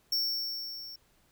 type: tone with level ramp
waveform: square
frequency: 5460 Hz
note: F8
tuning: 40 cents flat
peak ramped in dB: -26 to -43 dBFS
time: 0.12-0.96 s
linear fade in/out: 5 ms
effects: pink hiss -67 dBFS RMS until 1.31 s